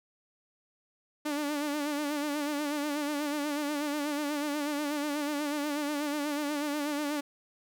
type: tone with vibrato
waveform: sawtooth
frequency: 293.5 Hz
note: D4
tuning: 1 cent flat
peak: -26 dBFS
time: 1.25-7.21 s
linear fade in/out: 10 ms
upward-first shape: sine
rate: 8.2 Hz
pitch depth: 59 cents each way
effects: none